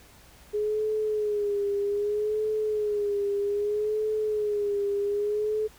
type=tone with vibrato; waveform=sine; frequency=416.9 Hz; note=G#4; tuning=7 cents sharp; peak=-24 dBFS; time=0.53-5.68 s; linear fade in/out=20 ms; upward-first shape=sine; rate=0.63 Hz; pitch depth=58 cents each way; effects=added 60 Hz sine -58 dBFS peak until 5.78 s + pink hiss -54 dBFS RMS until 5.78 s